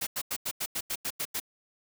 white noise bursts, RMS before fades -32 dBFS, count 10, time 0.01-1.401 s, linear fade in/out 10 ms, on 59 ms, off 89 ms, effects none

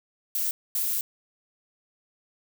violet noise bursts at uneven times, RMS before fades -27 dBFS, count 2, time 0.35-0.51 / 0.75-1.01 s, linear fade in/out 2 ms, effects none

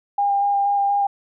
sine tone with vibrato, 804 Hz, G5, 44 cents sharp, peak -16 dBFS, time 0.18-1.07 s, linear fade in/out 5 ms, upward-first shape square, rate 4.2 Hz, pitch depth 10 cents each way, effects none

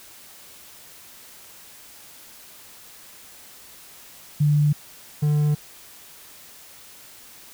sine / triangle tone pair in turn, 147.6 / 148.8 Hz, D3 / D3, +9 / +23 cents, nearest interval unison, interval 14 cents, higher second, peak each -15 dBFS, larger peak neither, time 4.4-4.73 / 5.22-5.55 s, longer neither, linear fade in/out 10 ms, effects white hiss -46 dBFS RMS until 7.53 s

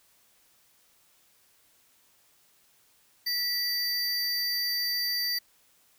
square tone pair together, 1956 / 4649 Hz, B6 / D8, -17 / -18 cents, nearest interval octave + minor third, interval 1499 cents, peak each -35 / -28 dBFS, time 3.26-5.39 s, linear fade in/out 10 ms, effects white hiss -64 dBFS RMS until 5.98 s

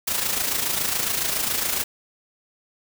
white noise with amplitude modulation, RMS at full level -22 dBFS, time 0.07-1.84 s, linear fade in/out 10 ms, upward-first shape sine, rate 27.2 Hz, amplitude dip 55%, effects none

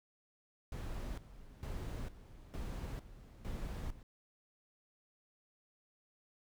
brown noise with tremolo, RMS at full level -41 dBFS, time 0.72-4.03 s, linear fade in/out 2 ms, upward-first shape square, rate 1.1 Hz, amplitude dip 80%, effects none

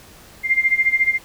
sine tone with tremolo, 2103 Hz, C7, 8 cents sharp, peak -11 dBFS, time 0.43-1.19 s, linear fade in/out 50 ms, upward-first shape sine, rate 14 Hz, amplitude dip 85%, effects pink hiss -45 dBFS RMS until 1.24 s

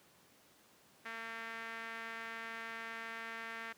sawtooth tone with band-pass filter, 227.1 Hz, A#3, 45 cents flat, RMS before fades -45 dBFS, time 1.05-3.73 s, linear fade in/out 10 ms, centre 1800 Hz, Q 2.5, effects pink hiss -65 dBFS RMS until 3.77 s + high-pass 150 Hz 12 dB/octave

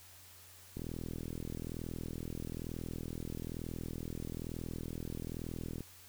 click train, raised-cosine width 3 ms, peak -28 dBFS, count 208, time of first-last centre 0.77-5.806 s, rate 41.1 Hz, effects added 90 Hz sine -62 dBFS peak until 6.08 s + white hiss -57 dBFS RMS until 6.08 s

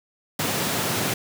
pink high-pass noise, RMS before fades -25 dBFS, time 0.39-1.14 s, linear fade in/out 5 ms, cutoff 100 Hz, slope 48 dB/octave, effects none

